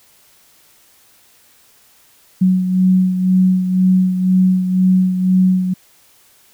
sine beating tone pair, 185 / 187 Hz, F#3 / F#3, 0 / +19 cents, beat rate 2 Hz, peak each -11 / -19 dBFS, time 2.41-5.74 s, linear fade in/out 10 ms, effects white hiss -51 dBFS RMS until 6.53 s

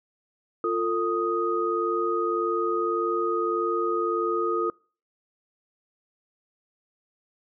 sine tone cluster, 348.6 / 450.3 / 1246 Hz, F4 / A4 / D#6, -3 / +40 / +2 cents, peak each -27 dBFS, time 0.64-4.7 s, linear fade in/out 2 ms, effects noise-tail reverb RT60 0.4 s tail -26 dB re dry

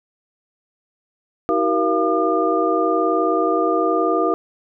sine tone cluster, 320.9 / 379.9 / 471.3 / 684 / 1206 Hz, E4 / F#4 / A#4 / F5 / D6, -46 / +46 / +19 / -36 / +46 cents, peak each -22 dBFS, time 1.49-4.34 s, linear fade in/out 0 ms, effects none

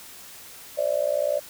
sine tone with amplitude modulation, 587.3 Hz, D5, in tune, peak -17 dBFS, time 0.77-1.4 s, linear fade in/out 20 ms, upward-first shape sine, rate 60.1 Hz, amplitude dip 95%, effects white hiss -44 dBFS RMS until 1.49 s

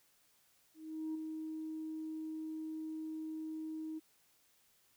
sine tone with ADSR envelope, 315.2 Hz, D#4, 23 cents sharp, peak -34 dBFS, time 0.74-4 s, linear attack 410 ms, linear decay 6 ms, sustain -5 dB, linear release 24 ms, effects tanh soft clip ceiling -34 dBFS + white hiss -71 dBFS RMS until 4.96 s

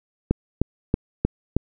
clicks, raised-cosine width 3 ms, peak -5 dBFS, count 5, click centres 0.31 / 0.616 / 0.941 / 1.25 / 1.566 s, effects none

